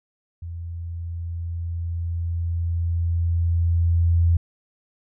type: tone with level ramp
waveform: sine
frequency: 84.7 Hz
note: E2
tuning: 48 cents sharp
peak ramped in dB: -30 to -14 dBFS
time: 0.42-4.37 s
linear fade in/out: 5 ms
effects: none